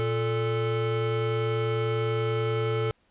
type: tone pair together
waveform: square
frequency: 116.34 / 440 Hz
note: A#2 / A4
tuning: -3 / 0 cents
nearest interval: octave + major seventh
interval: 2303 cents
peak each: -28 dBFS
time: 0-2.91 s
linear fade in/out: 0 ms
effects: pink hiss -67 dBFS RMS until 3.1 s + resampled to 8000 Hz